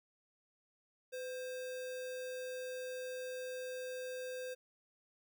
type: tone with sample-and-hold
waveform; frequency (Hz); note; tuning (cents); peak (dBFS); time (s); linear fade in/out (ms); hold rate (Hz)
sine; 507; B4; +45; -40; 1.12-4.55; 20; 2100
effects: none